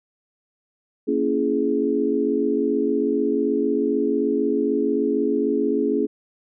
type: chord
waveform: sine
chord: A# half-diminished seventh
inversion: none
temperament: just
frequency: 233.1 / 279.7 / 335.6 / 419.5 Hz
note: A#3 / C#4 / E4 / G#4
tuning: 0 / +16 / +31 / +17 cents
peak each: -26 / -23 / -26 / -22 dBFS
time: 1.07-6.07 s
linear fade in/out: 20 ms
effects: none